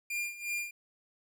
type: tone with tremolo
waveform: 45% pulse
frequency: 2402 Hz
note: D7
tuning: 38 cents sharp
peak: -31 dBFS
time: 0.1-0.71 s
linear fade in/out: 5 ms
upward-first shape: sine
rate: 2.8 Hz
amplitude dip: 80%
effects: 12-bit